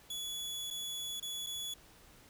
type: tone with dropouts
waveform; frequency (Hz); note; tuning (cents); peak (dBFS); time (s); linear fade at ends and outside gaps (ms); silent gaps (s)
sawtooth; 3400; G#7; +40; -35; 0.1-1.74; 5; 0.704-0.708 / 1.2-1.225 / 1.464-1.468
effects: pink hiss -60 dBFS RMS until 2.29 s